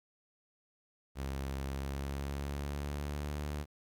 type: tone with pitch glide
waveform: sawtooth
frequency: 67.9 to 73.62 Hz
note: C#2 to D2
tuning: -35 to +5 cents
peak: -32 dBFS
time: 1.15-3.66 s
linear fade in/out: 50 ms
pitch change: +140 cents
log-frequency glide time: 1.64-3.37 s
effects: 12-bit